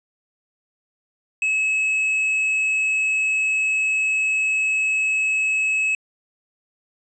sine tone with hard clipping, 2580 Hz, E7, 38 cents flat, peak -19 dBFS, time 1.42-5.95 s, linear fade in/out 2 ms, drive 3 dB, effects resampled to 22050 Hz

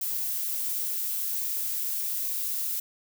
violet noise, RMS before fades -30 dBFS, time 0.01-2.8 s, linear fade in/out 5 ms, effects none

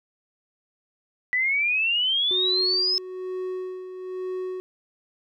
sine exponential sweep, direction up, 1963 to 5250 Hz, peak -20 dBFS, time 1.33-2.98 s, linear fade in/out 0 ms
triangle tone with tremolo, 370 Hz, F#4, in tune, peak -25 dBFS, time 2.31-4.6 s, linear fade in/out 0 ms, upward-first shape sine, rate 1.1 Hz, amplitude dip 60%
effects none

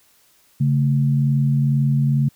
sine tone pair together, 140 / 222.2 Hz, C#3 / A3, +18 / +17 cents, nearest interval minor sixth, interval 799 cents, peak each -15 / -23 dBFS, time 0.6-2.29 s, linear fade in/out 10 ms, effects white hiss -57 dBFS RMS until 2.35 s

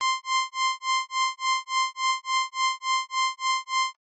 sawtooth tone with tremolo, 1046.5 Hz, C6, in tune, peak -16 dBFS, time 0.01-3.95 s, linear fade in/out 0 ms, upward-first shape sine, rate 3.5 Hz, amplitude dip 100%, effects MP3 32 kbps

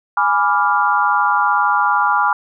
sine chord, G# diminished seventh, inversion none, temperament equal, 830.6 / 987.8 / 1174.7 / 1396.9 Hz, G#5 / B5 / D6 / F6, 0 / 0 / 0 / 0 cents, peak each -18 dBFS, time 0.17-2.33 s, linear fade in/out 2 ms, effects none

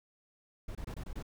brown noise bursts, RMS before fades -40 dBFS, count 6, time 0.68-1.226 s, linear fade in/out 5 ms, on 71 ms, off 24 ms, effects none

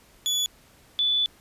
30% pulse / sine tone pair in turn, 3425 / 3473 Hz, A7 / A7, -47 / -23 cents, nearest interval unison, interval 24 cents, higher second, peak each -20 dBFS, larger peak neither, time 0.26-0.46 / 0.99-1.26 s, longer second, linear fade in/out 0 ms, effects pink hiss -56 dBFS RMS until 1.4 s + resampled to 32000 Hz

